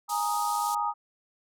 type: chord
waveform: sine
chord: Ab suspended second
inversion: none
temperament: equal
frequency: 830.6 / 932.3 / 1244.5 Hz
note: Ab5 / Bb5 / Eb6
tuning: 0 / 0 / 0 cents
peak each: -30 dBFS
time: 0.08-0.94 s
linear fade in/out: 50 ms
type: band-pass noise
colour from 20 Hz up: white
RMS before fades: -39 dBFS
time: 0.09-0.75 s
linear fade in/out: 5 ms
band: 3800 to 12000 Hz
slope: 24 dB/octave
effects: none